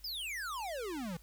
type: exponential sweep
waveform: square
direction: down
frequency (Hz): 5274 to 158.7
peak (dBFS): -38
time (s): 0.04-1.17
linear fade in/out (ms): 5
effects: added 51 Hz sine -56 dBFS peak until 1.22 s + white hiss -64 dBFS RMS until 1.22 s